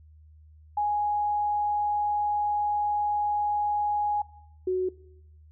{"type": "tone pair in turn", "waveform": "sine", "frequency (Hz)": [830.6, 370], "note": ["G#5", "F#4"], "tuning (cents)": [0, 0], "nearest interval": "octave + major second", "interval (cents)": 1400, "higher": "first", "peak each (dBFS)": -23, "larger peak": "neither", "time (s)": [[0.77, 4.22], [4.67, 4.89]], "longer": "first", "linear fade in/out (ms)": 5, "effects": ["noise-tail reverb RT60 0.9 s tail -21 dB re dry", "added 77 Hz sine -50 dBFS peak until 5.51 s"]}